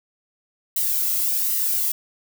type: noise with flanger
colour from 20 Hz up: violet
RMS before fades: -22 dBFS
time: 0.76-1.92 s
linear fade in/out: 5 ms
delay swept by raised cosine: 1 to 1.54 ms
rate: 1.3 Hz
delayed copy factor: +0.5
effects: none